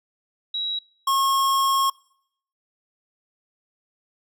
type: tone pair in turn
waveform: sine / square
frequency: 3869 / 1085.7 Hz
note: B7 / C#6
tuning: -36 / -36 cents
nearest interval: octave + minor seventh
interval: 2200 cents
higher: first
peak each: -24 / -19 dBFS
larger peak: second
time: 0.54-0.79 / 1.07-1.9 s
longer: second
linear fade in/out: 5 ms
effects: noise-tail reverb RT60 0.7 s tail -24 dB re dry